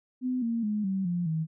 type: tone with pitch steps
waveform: sine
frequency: 253.4 / 231 / 210.6 / 192.04 / 175.09 / 159.63 Hz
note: B3 / A#3 / G#3 / G3 / F3 / D#3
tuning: +45 / -16 / +24 / -35 / +5 / +45 cents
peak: -26 dBFS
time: 0.21-1.47 s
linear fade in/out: 50 ms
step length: 210 ms
effects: none